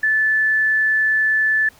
sine tone, 1745 Hz, A6, 15 cents flat, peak -14 dBFS, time 0.03-1.69 s, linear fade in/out 5 ms, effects pink hiss -50 dBFS RMS until 1.79 s

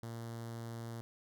sawtooth tone with notch filter, 115.7 Hz, A#2, 13 cents flat, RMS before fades -44 dBFS, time 0.03-1.01 s, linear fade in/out 0 ms, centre 2500 Hz, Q 1.6, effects none

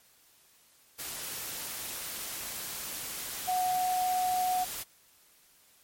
sine tone in noise, 735 Hz, F#5, 12 cents flat, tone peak -26 dBFS, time 3.47-4.65 s, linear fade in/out 20 ms, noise white, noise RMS -38 dBFS, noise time 0.98-4.84 s, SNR +9 dB, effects white hiss -62 dBFS RMS until 5.83 s + MP3 64 kbps

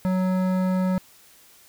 triangle tone with hard clipping, 185.5 Hz, F#3, 5 cents sharp, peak -22 dBFS, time 0.05-0.98 s, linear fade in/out 0 ms, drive 18 dB, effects white hiss -53 dBFS RMS until 1.68 s

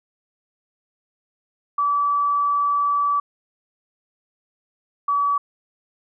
sine tone pair in turn, 1152 / 1143.4 Hz, D6 / D6, -34 / -47 cents, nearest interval unison, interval 13 cents, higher first, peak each -17 dBFS, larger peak neither, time 1.78-3.2 / 5.08-5.38 s, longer first, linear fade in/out 5 ms, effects none

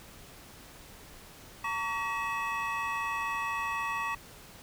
triangle tone cluster, 912 / 1131 / 1914 / 2586 Hz, A#5 / C#6 / A#6 / E7, -38 / +34 / +45 / -34 cents, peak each -35 / -32 / -36 / -36 dBFS, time 1.64-4.15 s, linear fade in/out 5 ms, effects pink hiss -51 dBFS RMS until 4.62 s

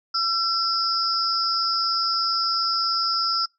sine tone cluster, 1345 / 4908 / 5270 Hz, E6 / D#8 / E8, +34 / -25 / -1 cents, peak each -25 dBFS, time 0.14-3.46 s, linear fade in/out 10 ms, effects noise-tail reverb RT60 0.2 s tail -24 dB re dry

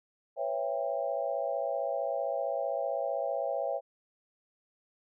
sine chord, C# half-diminished seventh, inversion third, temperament just, 498.9 / 554.4 / 665.2 / 798.3 Hz, B4 / C#5 / E5 / G5, +17 / 0 / +16 / +31 cents, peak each -38 / -33 / -34 / -37 dBFS, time 0.36-3.81 s, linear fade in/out 50 ms, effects none

